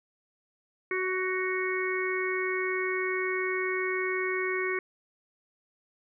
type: harmonic tone with a mistuned harmonic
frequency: 372.7 Hz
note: F#4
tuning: 13 cents sharp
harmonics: 1 / 3 / 4 / 5 / 6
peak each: -30 / -37 / -39 / -34 / -33 dBFS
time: 0.91-4.79 s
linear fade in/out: 2 ms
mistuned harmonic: 6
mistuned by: -21 cents
effects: none